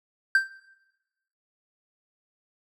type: tone with exponential decay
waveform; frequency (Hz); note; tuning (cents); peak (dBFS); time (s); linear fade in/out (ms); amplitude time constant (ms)
triangle; 1568; G6; 0; -12; 0.35-0.53; 2; 38
effects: noise-tail reverb RT60 1.0 s tail -19 dB re dry

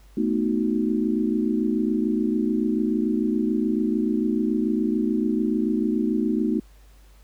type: chord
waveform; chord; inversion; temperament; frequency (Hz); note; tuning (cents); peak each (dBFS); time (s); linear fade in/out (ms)
sine; B dominant seventh; third; equal; 220 / 246.9 / 311.1 / 370; A3 / B3 / D#4 / F#4; 0 / 0 / 0 / 0; -24 / -26 / -25 / -29; 0.17-6.6; 5
effects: added 50 Hz sine -48 dBFS peak until 7.23 s + pink hiss -59 dBFS RMS until 7.23 s

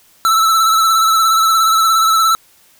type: tone with vibrato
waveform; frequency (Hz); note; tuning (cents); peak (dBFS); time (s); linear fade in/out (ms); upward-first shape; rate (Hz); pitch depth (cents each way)
square; 1318.5; E6; 0; -10; 0.25-2.35; 0; sine; 17; 36
effects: white hiss -50 dBFS RMS until 2.79 s

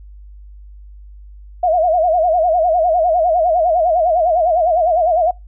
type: tone with vibrato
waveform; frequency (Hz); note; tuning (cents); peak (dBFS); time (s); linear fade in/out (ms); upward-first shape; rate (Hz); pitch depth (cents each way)
sine; 676; E5; +43; -11; 1.63-5.31; 5; sine; 9.9; 140
effects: noise-tail reverb RT60 0.2 s tail -24 dB re dry + added 50 Hz sine -35 dBFS peak until 5.47 s

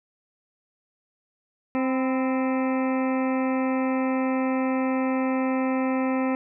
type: harmonic tone with a mistuned harmonic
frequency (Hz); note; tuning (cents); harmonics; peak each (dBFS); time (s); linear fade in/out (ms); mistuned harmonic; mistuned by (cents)
261.6; C4; 0; 1 / 2 / 3 / 4 / 5 / 7 / 8 / 9 / 10; -23 / -29 / -33 / -35 / -37 / -40 / -41 / -42 / -43; 1.75-6.35; 0; 4; -51
effects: none

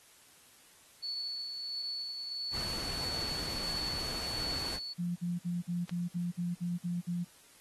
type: tone with tremolo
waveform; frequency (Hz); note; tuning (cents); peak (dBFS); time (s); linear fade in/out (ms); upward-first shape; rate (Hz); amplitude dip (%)
sine; 4435; C#8; 0; -34; 1.02-4.94; 20; sine; 1.5; 35
type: noise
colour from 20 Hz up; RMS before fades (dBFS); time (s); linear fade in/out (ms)
pink; -41; 2.51-4.8; 50
type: clicks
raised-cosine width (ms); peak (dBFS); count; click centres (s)
0.2; -27; 2; 3.584 / 5.894
type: tone bursts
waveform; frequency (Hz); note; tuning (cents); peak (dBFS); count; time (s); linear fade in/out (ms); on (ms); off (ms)
sine; 174.61; F3; 0; -31; 10; 4.98-7.248; 20; 180; 52
effects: white hiss -60 dBFS RMS until 7.6 s + AAC 32 kbps

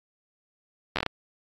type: slowing click train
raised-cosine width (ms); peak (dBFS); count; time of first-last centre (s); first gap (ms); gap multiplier
0.3; -10; 6; 0.96-1.063; 11; 1.32
effects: AAC 48 kbps

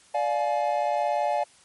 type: chord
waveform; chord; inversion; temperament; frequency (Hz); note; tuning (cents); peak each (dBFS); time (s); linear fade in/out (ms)
triangle; D diminished; none; just; 587.3 / 704.8 / 845.8; D5 / F5 / Ab5; 0 / +16 / +31; -25; 0.14-1.44; 10
effects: white hiss -56 dBFS RMS until 1.64 s + MP3 48 kbps

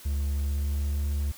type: tone with pitch glide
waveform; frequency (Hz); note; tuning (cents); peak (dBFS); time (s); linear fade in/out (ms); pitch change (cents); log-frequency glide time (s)
triangle; 70.9 to 72.06; C#2 to D2; +40 to -32; -23; 0.05-1.32; 10; +28; 0.21-1.04
effects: white hiss -48 dBFS RMS until 1.37 s

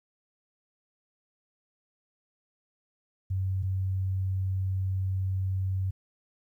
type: tone pair in turn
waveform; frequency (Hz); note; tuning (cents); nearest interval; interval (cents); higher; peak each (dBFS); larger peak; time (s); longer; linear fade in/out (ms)
sine; 94.8 / 94.8; F#2 / F#2; +43 / +43; unison; 0; neither; -26; neither; 3.3-3.63 / 3.63-5.91; second; 10
effects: 11-bit

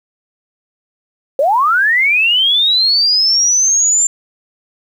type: linear sweep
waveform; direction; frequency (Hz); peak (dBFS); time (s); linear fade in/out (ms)
sine; up; 516 to 7310; -9; 1.39-4.07; 2
effects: 7-bit

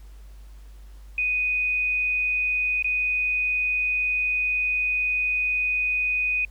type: tone with dropouts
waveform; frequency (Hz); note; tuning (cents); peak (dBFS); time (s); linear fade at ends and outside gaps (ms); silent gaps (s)
sine; 2489; D#7; 0; -21; 1.18-6.45; 2; 2.825-2.844
effects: added 50 Hz sine -41 dBFS peak until 6.5 s + pink hiss -59 dBFS RMS until 6.5 s

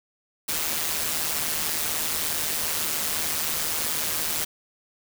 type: noise with amplitude modulation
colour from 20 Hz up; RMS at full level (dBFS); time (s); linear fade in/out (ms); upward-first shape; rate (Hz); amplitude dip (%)
white; -24; 0.48-4.45; 10; sine; 156; 65
effects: none

